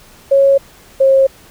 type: tone pair in turn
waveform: sine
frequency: 550 / 537.7 Hz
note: C#5 / C5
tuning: -14 / +47 cents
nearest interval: unison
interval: 39 cents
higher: first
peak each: -6 dBFS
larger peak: neither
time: 0.31-0.58 / 1-1.27 s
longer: neither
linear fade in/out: 10 ms
effects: pink hiss -43 dBFS RMS until 1.5 s